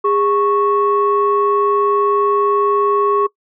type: tone pair together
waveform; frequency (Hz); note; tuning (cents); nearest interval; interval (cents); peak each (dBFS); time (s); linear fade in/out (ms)
sine; 408 / 1105; G#4 / C#6; -31 / -6; octave + perfect fourth; 1725; -14; 0.04-3.27; 10
effects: noise-tail reverb RT60 0.1 s tail -22 dB re dry + tanh soft clip ceiling -5 dBFS